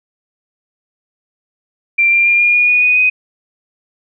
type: tone with pitch steps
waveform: sine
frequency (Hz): 2363 / 2382 / 2402 / 2421 / 2441 / 2461 / 2480 / 2501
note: D7 / D7 / D7 / D#7 / D#7 / D#7 / D#7 / D#7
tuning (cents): +10 / +24 / +38 / -48 / -34 / -20 / -6 / +8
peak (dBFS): -8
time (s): 1.98-3.1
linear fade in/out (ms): 10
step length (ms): 140
effects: none